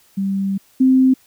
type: tone pair in turn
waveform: sine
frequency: 195.2 / 260.6 Hz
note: G3 / C4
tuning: -7 / -7 cents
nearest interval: perfect fourth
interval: 500 cents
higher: second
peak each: -17 / -9 dBFS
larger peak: second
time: 0.17-0.58 / 0.8-1.14 s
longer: first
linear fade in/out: 10 ms
effects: white hiss -54 dBFS RMS until 1.26 s